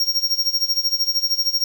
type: tone with tremolo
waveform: square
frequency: 5570 Hz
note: F8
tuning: 5 cents flat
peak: -15 dBFS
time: 0-1.64 s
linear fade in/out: 2 ms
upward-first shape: sine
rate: 13 Hz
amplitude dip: 85%
effects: 7-bit